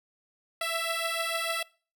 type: beating tone pair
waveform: 10% pulse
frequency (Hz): 660 / 666.7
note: E5 / E5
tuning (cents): +2 / +19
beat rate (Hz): 6.7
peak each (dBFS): -23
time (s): 0.61-1.63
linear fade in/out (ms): 5
effects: noise-tail reverb RT60 0.4 s tail -24 dB re dry